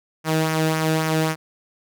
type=tone with flanger; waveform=sawtooth; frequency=158.5 Hz; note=D#3; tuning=32 cents sharp; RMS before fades=-21 dBFS; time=0.24-1.36 s; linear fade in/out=50 ms; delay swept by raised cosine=0.24 to 0.98 ms; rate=3.7 Hz; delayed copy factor=-0.5; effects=none